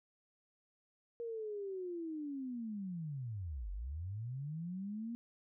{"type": "linear two-way sweep", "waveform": "sine", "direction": "down then up", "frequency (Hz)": [472.8, 43.95, 238.5], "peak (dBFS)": -39, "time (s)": [1.2, 5.15], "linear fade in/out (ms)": 0, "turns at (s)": 3.71, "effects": []}